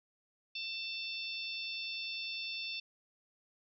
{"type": "harmonic tone", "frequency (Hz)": 890, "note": "A5", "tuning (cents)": 20, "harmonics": [3, 4, 5, 6], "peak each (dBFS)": [-41, -43, -45, -47], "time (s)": [0.55, 2.8], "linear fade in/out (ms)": 5, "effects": []}